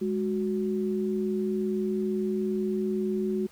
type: tone pair together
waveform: sine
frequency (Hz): 207.7 / 370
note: G#3 / F#4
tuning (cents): 0 / 0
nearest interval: minor seventh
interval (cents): 1000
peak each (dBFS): -28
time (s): 0.01-3.47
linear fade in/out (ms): 10
effects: pink hiss -56 dBFS RMS until 3.51 s